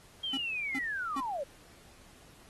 sine linear sweep, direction down, 3241 to 518 Hz, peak -32 dBFS, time 0.23-1.44 s, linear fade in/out 10 ms
square tone bursts, 270 Hz, C#4, 45 cents flat, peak -35 dBFS, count 3, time 0.33-1.205 s, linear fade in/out 5 ms, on 45 ms, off 370 ms
effects pink hiss -58 dBFS RMS until 2.49 s + AAC 32 kbps

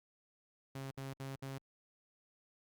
sawtooth tone bursts, 135.3 Hz, C#3, 42 cents flat, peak -38 dBFS, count 4, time 0.75-1.582 s, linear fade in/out 5 ms, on 160 ms, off 64 ms, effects Opus 48 kbps

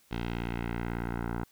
10% pulse tone with low-pass filter sweep, 58.27 Hz, A#1, in tune, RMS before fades -34 dBFS, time 0.11-1.44 s, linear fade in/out 5 ms, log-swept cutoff 3400 to 1300 Hz, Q 1.6, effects white hiss -64 dBFS RMS until 1.51 s

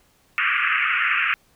pink band-pass noise, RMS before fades -21 dBFS, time 0.38-1.34 s, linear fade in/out 0 ms, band 1200 to 2800 Hz, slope 96 dB/octave, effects pink hiss -60 dBFS RMS until 1.55 s

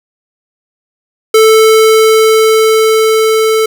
square tone with level ramp, 440 Hz, A4, in tune, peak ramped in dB -3 to -8 dBFS, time 1.34-3.66 s, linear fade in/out 5 ms, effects none

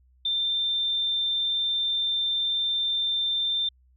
sine tone, 3579 Hz, A7, 29 cents sharp, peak -23 dBFS, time 0.25-3.69 s, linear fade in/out 5 ms, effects added 63 Hz sine -57 dBFS peak until 3.96 s

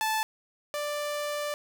sawtooth tone pair in turn, 874 / 588.9 Hz, A5 / D5, -12 / +5 cents, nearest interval perfect fifth, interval 683 cents, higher first, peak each -22 / -26 dBFS, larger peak first, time 0.01-0.23 / 0.74-1.54 s, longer second, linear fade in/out 0 ms, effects none

